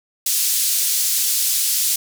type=band-pass noise; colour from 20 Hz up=white; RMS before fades=-19 dBFS; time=0.26-1.96 s; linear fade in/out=5 ms; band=4500 to 14000 Hz; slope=12 dB/octave; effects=none